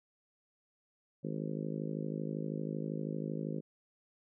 harmonic tone, 52.7 Hz, G#1, 26 cents sharp, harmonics 3 / 4 / 5 / 6 / 7 / 8 / 9 / 10, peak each -39 / -41 / -43 / -45 / -46 / -47 / -48 / -49 dBFS, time 1.23-3.61 s, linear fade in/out 20 ms, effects none

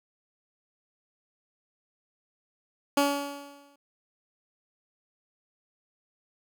15% pulse tone with exponential decay, 283.6 Hz, C#4, 40 cents sharp, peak -13 dBFS, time 2.97-3.76 s, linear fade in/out 5 ms, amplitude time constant 170 ms, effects none

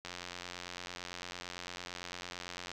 click train, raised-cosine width 0.2 ms, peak -24 dBFS, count 238, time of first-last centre 0.05-2.716 s, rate 88.9 Hz, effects none

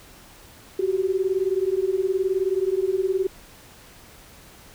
sine beating tone pair, 370 / 389 Hz, F#4 / G4, 0 / -13 cents, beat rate 19 Hz, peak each -23 dBFS, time 0.79-3.27 s, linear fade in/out 5 ms, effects pink hiss -48 dBFS RMS until 4.74 s

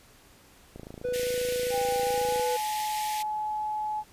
click train, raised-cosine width 2 ms, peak -28 dBFS, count 46, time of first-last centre 0.76-2.396 s, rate 27.5 Hz
triangle tone, 494.8 Hz, B4, 3 cents sharp, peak -25 dBFS, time 1.04-2.57 s, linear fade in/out 10 ms
pink high-pass noise, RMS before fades -37 dBFS, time 1.13-3.23 s, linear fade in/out 10 ms, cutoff 1800 Hz, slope 96 dB/octave
sine tone with pitch glide, 800 to 852.5 Hz, G5 to G#5, +35 to +45 cents, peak -28 dBFS, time 1.7-4.04 s, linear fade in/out 50 ms, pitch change +110 cents, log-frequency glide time 2.03-2.46 s
effects pink hiss -56 dBFS RMS until 4.12 s + resampled to 32000 Hz

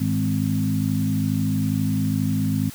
harmonic tone with a mistuned harmonic, 52.3 Hz, G#1, 13 cents sharp, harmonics 2 / 3 / 4 / 5, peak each -25 / -25 / -25 / -25 dBFS, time 0-2.7 s, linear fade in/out 10 ms, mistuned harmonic 3, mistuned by +25 cents, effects white hiss -41 dBFS RMS until 2.74 s

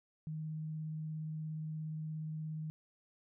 sine tone with vibrato, 156.1 Hz, D#3, 6 cents sharp, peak -38 dBFS, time 0.27-2.7 s, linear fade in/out 0 ms, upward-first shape sine, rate 17 Hz, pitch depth 10 cents each way, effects none

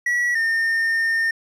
triangle tone pair in turn, 1934 / 1819.5 Hz, B6 / A#6, -37 / -42 cents, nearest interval minor second, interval 105 cents, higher first, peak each -16 dBFS, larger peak neither, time 0.06-0.35 / 0.35-1.31 s, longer second, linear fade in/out 5 ms, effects resampled to 32000 Hz

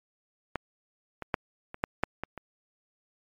clicks, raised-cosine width 0.5 ms, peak -14 / -21 / -10 / -24 / -10 / -9 / -18 / -24 dBFS, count 8, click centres 0.557 / 1.223 / 1.342 / 1.744 / 1.839 / 2.036 / 2.236 / 2.377 s, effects MP3 96 kbps

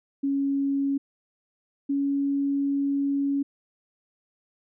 sine tone pair in turn, 277.2 / 279.6 Hz, C#4 / C#4, 0 / +15 cents, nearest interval unison, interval 15 cents, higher second, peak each -22 dBFS, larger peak neither, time 0.23-0.98 / 1.89-3.43 s, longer second, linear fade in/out 10 ms, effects none

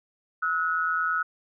sine tone pair together, 1295 / 1463.7 Hz, E6 / F#6, -31 / -19 cents, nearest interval major second, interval 212 cents, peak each -26 / -26 dBFS, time 0.42-1.23 s, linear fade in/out 10 ms, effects none

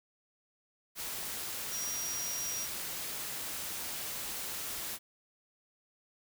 sine tone in noise, 5720 Hz, F8, 41 cents sharp, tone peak -36 dBFS, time 1.7-2.68 s, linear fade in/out 50 ms, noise white, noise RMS -39 dBFS, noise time 0.95-4.99 s, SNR 0 dB, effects none

